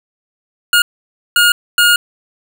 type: tone bursts at uneven times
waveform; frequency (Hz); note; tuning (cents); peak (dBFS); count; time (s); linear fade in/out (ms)
25% pulse; 1427; F6; +37; -4; 3; 0.73-0.82 / 1.36-1.52 / 1.78-1.96; 2
effects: none